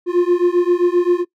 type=beating tone pair; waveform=triangle; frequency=349.2 / 356.8 Hz; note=F4 / F4; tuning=0 / +37 cents; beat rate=7.6 Hz; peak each=-13 dBFS; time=0.06-1.25 s; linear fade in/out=50 ms; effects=noise-tail reverb RT60 0.1 s tail -21 dB re dry